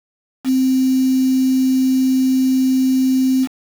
sine tone with quantisation, 260.9 Hz, C4, 5 cents flat, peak -12 dBFS, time 0.44-3.48 s, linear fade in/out 50 ms, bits 5, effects none

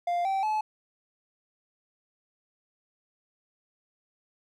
triangle tone with pitch steps, 698.5 / 775 / 860 Hz, F5 / G5 / A5, 0 / -20 / -40 cents, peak -23 dBFS, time 0.07-0.61 s, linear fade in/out 5 ms, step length 180 ms, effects none

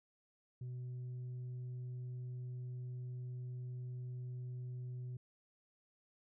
sine tone, 124.9 Hz, B2, 20 cents sharp, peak -39 dBFS, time 0.61-5.17 s, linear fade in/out 5 ms, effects tanh soft clip ceiling -41 dBFS

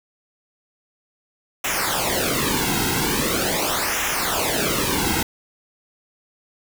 pink noise with flanger, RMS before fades -22 dBFS, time 1.64-5.23 s, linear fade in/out 5 ms, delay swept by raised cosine 0.22 to 1.72 ms, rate 0.42 Hz, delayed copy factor -0.8, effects none

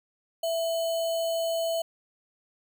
sine tone with sample-and-hold, 662 Hz, E5, 7 cents sharp, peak -25 dBFS, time 0.43-1.82 s, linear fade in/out 5 ms, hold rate 3675 Hz, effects none

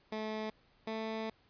15% pulse tone pair in turn, 216.8 / 221 Hz, A3 / A3, -25 / +8 cents, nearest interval unison, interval 33 cents, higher second, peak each -30 / -30 dBFS, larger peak neither, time 0.12-0.5 / 0.87-1.3 s, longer second, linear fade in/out 5 ms, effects pink hiss -68 dBFS RMS until 1.49 s + resampled to 11025 Hz

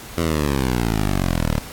10% pulse exponential sweep, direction down, 85.9 to 36.74 Hz, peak -10 dBFS, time 0.17-1.6 s, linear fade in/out 10 ms, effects pink hiss -37 dBFS RMS until 1.72 s + AAC 64 kbps

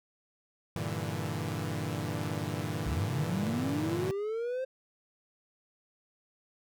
sawtooth chord, E half-diminished seventh, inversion first, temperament equal, 98 / 116.54 / 146.83 / 164.81 Hz, G2 / Bb2 / D3 / E3, 0 / 0 / 0 / 0 cents, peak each -34 dBFS, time 0.76-4.11 s, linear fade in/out 0 ms
triangle linear sweep, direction up, 56 to 529 Hz, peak -29 dBFS, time 2.86-4.65 s, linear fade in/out 10 ms
effects none

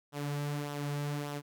sawtooth tone with flanger, 145.2 Hz, D3, 19 cents flat, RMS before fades -36 dBFS, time 0.12-1.42 s, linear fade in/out 50 ms, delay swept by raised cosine 0.43 to 4.13 ms, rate 1.7 Hz, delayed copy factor -0.5, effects none

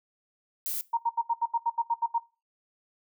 violet noise, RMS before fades -32 dBFS, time 0.66-0.81 s, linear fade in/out 0 ms
sine tone bursts, 932.3 Hz, A#5, in tune, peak -22 dBFS, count 11, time 0.93-2.185 s, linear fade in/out 10 ms, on 45 ms, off 76 ms
effects noise-tail reverb RT60 0.3 s tail -20 dB re dry

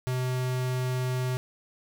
square tone, 127.4 Hz, C3, 46 cents flat, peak -27 dBFS, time 0.07-1.37 s, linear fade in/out 0 ms, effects none

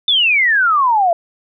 sine exponential sweep, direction down, 3600 to 659.3 Hz, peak -10 dBFS, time 0.08-1.13 s, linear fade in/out 2 ms, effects none

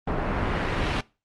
pink noise with low-pass filter sweep, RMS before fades -26 dBFS, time 0.07-1.01 s, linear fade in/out 5 ms, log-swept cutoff 1200 to 3500 Hz, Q 1, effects noise-tail reverb RT60 0.3 s tail -22 dB re dry + Opus 32 kbps

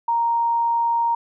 sine tone, 932.3 Hz, A#5, in tune, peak -17 dBFS, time 0.08-1.15 s, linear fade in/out 5 ms, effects none

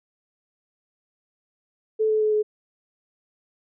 sine tone with pitch steps, 436.1 / 432.3 / 428.6 / 424.9 Hz, A4 / A4 / A4 / G#4, -15 / -31 / -45 / +40 cents, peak -18 dBFS, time 1.99-2.43 s, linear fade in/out 20 ms, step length 110 ms, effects none

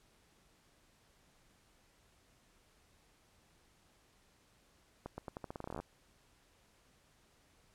accelerating click train, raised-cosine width 1 ms, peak -28 dBFS, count 17, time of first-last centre 5.06-5.801 s, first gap 120 ms, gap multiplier 0.85, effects pink hiss -69 dBFS RMS until 7.74 s + low-pass 11000 Hz 12 dB/octave

